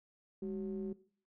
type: ring-modulated tone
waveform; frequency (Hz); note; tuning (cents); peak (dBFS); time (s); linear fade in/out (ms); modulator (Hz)
triangle; 87.2; F2; -2; -32; 0.42-0.93; 5; 291
effects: noise-tail reverb RT60 0.5 s tail -19 dB re dry